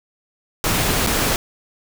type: noise with dropouts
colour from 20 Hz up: pink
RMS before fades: -19 dBFS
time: 0.64-1.36 s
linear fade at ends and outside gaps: 1 ms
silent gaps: 1.065-1.071 s
effects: none